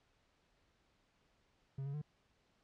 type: tone with pitch steps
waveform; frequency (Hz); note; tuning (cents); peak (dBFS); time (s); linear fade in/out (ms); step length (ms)
triangle; 135.9 / 139.9 / 149.4; C#3 / C#3 / D3; -34 / +16 / +30; -37; 1.78-2.017; 5; 79
effects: pink hiss -75 dBFS RMS until 2.63 s + low-pass 5000 Hz 12 dB/octave